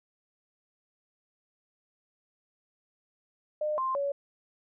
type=tone with pitch steps; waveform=sine; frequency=606 / 1049 / 563 Hz; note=D#5 / C6 / C#5; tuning=-46 / +4 / +27 cents; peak=-27 dBFS; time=3.61-4.12 s; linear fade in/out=5 ms; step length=170 ms; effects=none